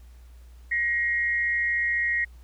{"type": "tone pair together", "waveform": "sine", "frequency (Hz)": [1891.9, 2126], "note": ["A#6", "C7"], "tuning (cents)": [25, 27], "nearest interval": "major second", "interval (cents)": 202, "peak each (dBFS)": [-23, -29], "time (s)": [0.71, 2.25], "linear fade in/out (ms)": 10, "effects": ["added 60 Hz sine -45 dBFS peak until 2.43 s", "pink hiss -62 dBFS RMS until 2.43 s"]}